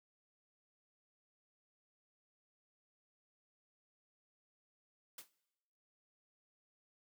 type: noise with exponential decay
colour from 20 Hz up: white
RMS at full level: -44 dBFS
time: 5.18-5.3 s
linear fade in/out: 5 ms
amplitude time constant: 24 ms
effects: noise-tail reverb RT60 1.0 s tail -21 dB re dry + high-pass 200 Hz 12 dB/octave